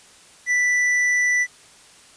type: tone with hard clipping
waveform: sine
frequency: 1975.5 Hz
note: B6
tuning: in tune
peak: -18 dBFS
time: 0.46-1.47 s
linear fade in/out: 50 ms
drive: 6 dB
effects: white hiss -49 dBFS RMS until 2.16 s + resampled to 22050 Hz